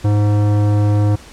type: tone with tanh clipping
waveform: sine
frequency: 103.83 Hz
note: G#2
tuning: in tune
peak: -13 dBFS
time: 0.04-1.16 s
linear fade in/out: 10 ms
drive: 17 dB
effects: pink hiss -40 dBFS RMS until 1.32 s + low-pass 9000 Hz 12 dB/octave